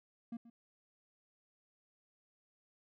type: tone with echo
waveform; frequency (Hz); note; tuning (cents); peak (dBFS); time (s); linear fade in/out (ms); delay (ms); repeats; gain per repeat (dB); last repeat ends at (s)
triangle; 233.1; A#3; 0; -38; 0.32-0.37; 5; 130; 1; -15; 0.5
effects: none